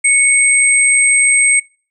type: tone pair together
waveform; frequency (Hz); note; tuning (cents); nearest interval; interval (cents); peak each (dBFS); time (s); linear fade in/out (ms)
sine; 2217 / 8370; C#7 / C9; 0 / 0; octave + major seventh; 2300; -11; 0.04-1.6; 10
effects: noise-tail reverb RT60 0.4 s tail -25 dB re dry